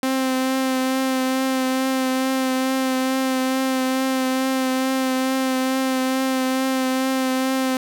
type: tone with vibrato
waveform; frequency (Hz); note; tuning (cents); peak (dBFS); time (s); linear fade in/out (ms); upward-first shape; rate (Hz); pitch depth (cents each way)
sawtooth; 261.6; C4; 0; -15; 0.03-7.77; 2; triangle; 2.3; 20
effects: none